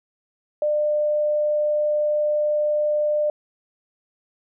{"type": "tone", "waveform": "sine", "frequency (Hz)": 599, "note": "D5", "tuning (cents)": 34, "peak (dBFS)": -18, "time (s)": [0.62, 3.3], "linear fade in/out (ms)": 2, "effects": []}